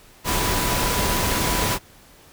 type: tone in noise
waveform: sine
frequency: 987.8 Hz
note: B5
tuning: in tune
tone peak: -29 dBFS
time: 0.24-1.79 s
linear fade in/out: 50 ms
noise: pink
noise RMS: -22 dBFS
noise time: 0.24-1.79 s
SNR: -10 dB
effects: pink hiss -50 dBFS RMS until 2.32 s